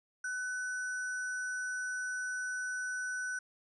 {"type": "tone with sample-and-hold", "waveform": "sine", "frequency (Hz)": 1500, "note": "F#6", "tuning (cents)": 23, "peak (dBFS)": -34, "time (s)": [0.24, 3.39], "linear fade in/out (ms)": 5, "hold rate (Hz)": 7350, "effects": ["resampled to 22050 Hz"]}